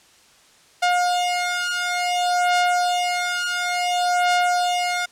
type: beating tone pair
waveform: sawtooth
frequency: 713 / 713.57 Hz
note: F5 / F5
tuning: +36 / +37 cents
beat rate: 0.57 Hz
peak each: -18 dBFS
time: 0.82-5.06 s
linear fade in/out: 10 ms
effects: white hiss -53 dBFS RMS until 5.11 s + low-pass 8000 Hz 12 dB/octave